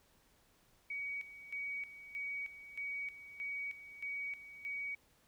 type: tone with tremolo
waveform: sine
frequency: 2257 Hz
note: C#7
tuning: 31 cents sharp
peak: -38 dBFS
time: 0.9-4.95 s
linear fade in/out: 5 ms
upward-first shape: square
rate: 1.6 Hz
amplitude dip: 75%
effects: pink hiss -70 dBFS RMS until 5.27 s